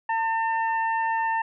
harmonic tone, 902 Hz, A5, 43 cents sharp, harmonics 1 / 2 / 3, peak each -23 / -29 / -40 dBFS, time 0.09-1.42 s, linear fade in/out 5 ms, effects none

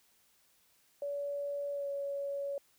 sine tone with pitch glide, 570 to 561.5 Hz, C#5 to C#5, +48 to +22 cents, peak -34 dBFS, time 1.02-2.58 s, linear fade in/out 2 ms, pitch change -26 cents, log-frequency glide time 1.72-1.88 s, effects white hiss -69 dBFS RMS until 2.78 s

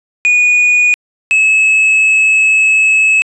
triangle tone pair in turn, 2459 / 2588 Hz, D#7 / E7, -21 / -32 cents, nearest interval minor second, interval 89 cents, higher second, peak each -5 dBFS, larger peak neither, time 0.25-0.94 / 1.31-3.22 s, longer second, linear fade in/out 0 ms, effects resampled to 22050 Hz

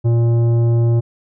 sine tone with tanh clipping, 117 Hz, A#2, 7 cents sharp, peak -13 dBFS, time 0.04-1.01 s, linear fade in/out 20 ms, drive 11 dB, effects none

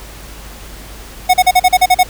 square tone bursts, 734 Hz, F#5, 14 cents flat, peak -6 dBFS, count 9, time 1.29-2.034 s, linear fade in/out 10 ms, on 48 ms, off 39 ms, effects added 50 Hz sine -33 dBFS peak until 2.09 s + pink hiss -35 dBFS RMS until 2.09 s

